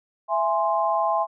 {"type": "chord", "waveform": "sine", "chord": "E augmented", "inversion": "none", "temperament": "equal with one note detuned", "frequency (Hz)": [665.4, 830.6, 1046.5], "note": ["E5", "G#5", "B#5"], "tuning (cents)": [16, 0, 0], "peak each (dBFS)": -24, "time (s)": [0.28, 1.27], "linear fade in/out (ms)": 50, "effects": []}